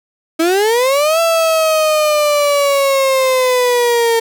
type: linear two-way sweep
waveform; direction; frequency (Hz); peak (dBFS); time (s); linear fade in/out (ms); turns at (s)
35% pulse; up then down; 315.9 to 668 to 455; -9; 0.39-4.2; 10; 1.2
effects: none